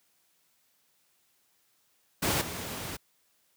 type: noise with level steps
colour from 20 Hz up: pink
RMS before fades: -27 / -37 dBFS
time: 2.22-2.97 s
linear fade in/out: 10 ms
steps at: 2.41 s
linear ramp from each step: 5 ms
effects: white hiss -70 dBFS RMS until 3.56 s + high-pass 80 Hz 12 dB/octave